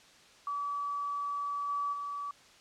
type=tone with level steps; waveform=sine; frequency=1147 Hz; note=D6; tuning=41 cents flat; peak=-32 / -30 / -35 dBFS; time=0.47-2.31 s; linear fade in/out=2 ms; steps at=1.68 / 1.92 s; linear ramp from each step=20 ms; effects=white hiss -58 dBFS RMS until 2.6 s + low-pass 6000 Hz 12 dB/octave